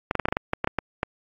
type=clicks; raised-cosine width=0.5 ms; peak=-8 dBFS; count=12; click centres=0.111 / 0.153 / 0.197 / 0.255 / 0.286 / 0.325 / 0.369 / 0.534 / 0.644 / 0.674 / 0.787 / 1.031 s; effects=AAC 64 kbps